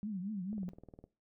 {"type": "tone with vibrato", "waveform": "sine", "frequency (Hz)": 197.3, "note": "G3", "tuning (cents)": 11, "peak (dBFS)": -36, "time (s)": [0.03, 0.69], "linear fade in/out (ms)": 0, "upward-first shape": "triangle", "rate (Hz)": 4.4, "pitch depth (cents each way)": 210}
{"type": "click train", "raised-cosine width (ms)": 2, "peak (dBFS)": -38, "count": 11, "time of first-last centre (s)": [0.53, 1.04], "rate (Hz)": 19.6}
{"effects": ["noise-tail reverb RT60 0.3 s tail -19 dB re dry"]}